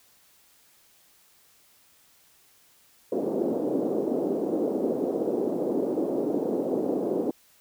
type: band-pass noise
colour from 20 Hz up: pink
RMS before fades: -27 dBFS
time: 3.12-7.31 s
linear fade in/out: 5 ms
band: 270 to 510 Hz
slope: 24 dB/octave
effects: white hiss -60 dBFS RMS until 7.6 s